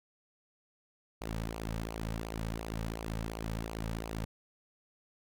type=tone with flanger; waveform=sawtooth; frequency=55.3 Hz; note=A1; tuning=9 cents sharp; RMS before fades=-38 dBFS; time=1.21-4.25 s; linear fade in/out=5 ms; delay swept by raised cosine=0.54 to 2.94 ms; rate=2.8 Hz; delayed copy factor=-0.65; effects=none